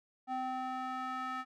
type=tone with band-pass filter sweep; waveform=square; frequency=257.9 Hz; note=C4; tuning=25 cents flat; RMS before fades=-38 dBFS; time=0.27-1.45 s; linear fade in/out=50 ms; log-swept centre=820 to 1400 Hz; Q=2.5; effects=none